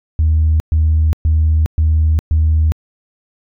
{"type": "tone bursts", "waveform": "sine", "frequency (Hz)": 78.6, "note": "D#2", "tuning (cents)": 18, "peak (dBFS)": -8, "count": 5, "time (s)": [0.19, 2.72], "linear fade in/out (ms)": 0, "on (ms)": 410, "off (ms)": 120, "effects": ["tanh soft clip ceiling -6 dBFS"]}